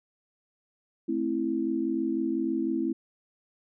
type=chord; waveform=sine; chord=A minor; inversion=none; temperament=just; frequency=220 / 264 / 330 Hz; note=A3 / C4 / E4; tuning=0 / +16 / +2 cents; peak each=-33 / -30 / -28 dBFS; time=1.08-2.93 s; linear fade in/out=10 ms; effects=none